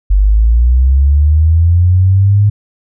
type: linear sweep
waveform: sine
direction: up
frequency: 47.02 to 104.5 Hz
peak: -5 dBFS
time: 0.1-2.5 s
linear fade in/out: 10 ms
effects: none